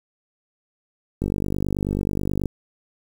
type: click train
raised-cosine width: 3 ms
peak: -11 dBFS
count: 62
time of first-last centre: 1.22-2.457 s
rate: 49.3 Hz
effects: 7-bit